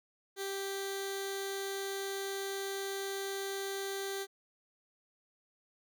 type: tone with notch filter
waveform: 15% pulse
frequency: 392 Hz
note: G4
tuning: in tune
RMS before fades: -38 dBFS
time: 0.36-4.27 s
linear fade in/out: 50 ms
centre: 1000 Hz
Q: 0.77
effects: none